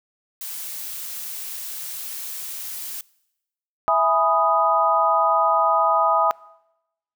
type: noise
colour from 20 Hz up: blue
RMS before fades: -32 dBFS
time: 0.41-3.01 s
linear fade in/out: 2 ms
type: chord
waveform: sine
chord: E major seventh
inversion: none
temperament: equal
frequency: 659.3 / 830.6 / 987.8 / 1244.5 Hz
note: E5 / G#5 / B5 / D#6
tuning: 0 / 0 / 0 / 0 cents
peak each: -21 / -22 / -23 / -19 dBFS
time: 3.88-6.31 s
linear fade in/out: 0 ms
effects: noise-tail reverb RT60 0.9 s tail -23 dB re dry